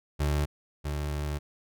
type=tone pair in turn; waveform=30% pulse; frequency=73.7 / 73.7 Hz; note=D2 / D2; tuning=+7 / +7 cents; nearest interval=unison; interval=0 cents; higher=neither; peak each=-22 / -27 dBFS; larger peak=first; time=0.19-0.46 / 0.84-1.39 s; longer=second; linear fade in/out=20 ms; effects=none